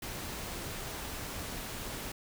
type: noise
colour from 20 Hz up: pink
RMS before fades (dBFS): -40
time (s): 0.02-2.12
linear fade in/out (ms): 5
effects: none